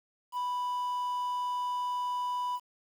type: tone with quantisation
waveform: triangle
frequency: 987.8 Hz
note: B5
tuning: in tune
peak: -28 dBFS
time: 0.32-2.6 s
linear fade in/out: 50 ms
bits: 9
effects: none